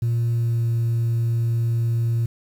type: tone with pitch glide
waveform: sine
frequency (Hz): 117.3 to 116.15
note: A#2 to A#2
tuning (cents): +11 to -6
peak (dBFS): -16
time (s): 0.02-2.26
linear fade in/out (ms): 5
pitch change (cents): -17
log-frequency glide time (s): 0.33-0.67
effects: tanh soft clip ceiling -17 dBFS + 8-bit